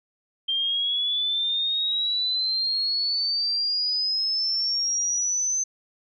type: exponential sweep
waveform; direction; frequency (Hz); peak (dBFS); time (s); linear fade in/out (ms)
sine; up; 3165 to 6200; -22; 0.48-5.64; 10
effects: none